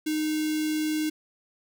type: tone with notch filter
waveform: square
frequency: 308.3 Hz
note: D#4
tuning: 16 cents flat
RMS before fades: -27 dBFS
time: 0.06-1.1 s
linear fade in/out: 10 ms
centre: 870 Hz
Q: 0.51
effects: none